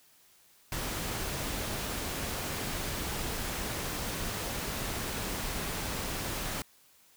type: noise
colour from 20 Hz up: pink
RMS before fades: -35 dBFS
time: 0.72-6.62 s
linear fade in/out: 2 ms
effects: white hiss -62 dBFS RMS until 7.16 s